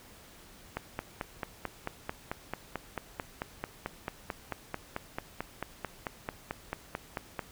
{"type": "click train", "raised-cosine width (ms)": 0.5, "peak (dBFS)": -18, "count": 31, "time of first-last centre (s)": [0.77, 7.393], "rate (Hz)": 4.53, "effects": ["pink hiss -54 dBFS RMS until 7.51 s"]}